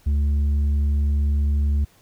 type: tone with tanh clipping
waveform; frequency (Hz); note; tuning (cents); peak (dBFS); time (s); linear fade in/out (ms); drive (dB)
triangle; 72.3; D2; -27; -18; 0.06-1.85; 10; 9
effects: pink hiss -56 dBFS RMS until 2.01 s